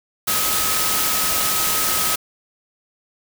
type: tone in noise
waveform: sine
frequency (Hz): 1272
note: D#6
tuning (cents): +38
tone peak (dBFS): -28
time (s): 0.27-2.16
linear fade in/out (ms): 10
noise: white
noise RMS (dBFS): -20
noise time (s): 0.27-2.16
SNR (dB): -11
effects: none